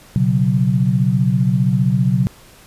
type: chord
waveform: sine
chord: B suspended second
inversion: none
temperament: equal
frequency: 123.47 / 138.59 / 185 Hz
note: B2 / C#3 / F#3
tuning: 0 / 0 / 0 cents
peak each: -17 dBFS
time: 0.16-2.27 s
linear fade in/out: 0 ms
effects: pink hiss -45 dBFS RMS until 2.66 s + resampled to 32000 Hz